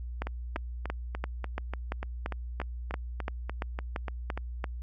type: two click trains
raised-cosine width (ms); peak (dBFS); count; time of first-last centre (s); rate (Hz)
0.5; -17 / -20; 14 / 15; 0.22-4.642 / 0.27-4.376; 2.94 / 3.41
effects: added 60 Hz sine -35 dBFS peak until 4.82 s + AAC 64 kbps